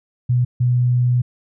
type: tone bursts at uneven times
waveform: sine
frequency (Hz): 123.47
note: B2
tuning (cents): 0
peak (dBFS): -13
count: 2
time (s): 0.29-0.45 / 0.6-1.22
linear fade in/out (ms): 10
effects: none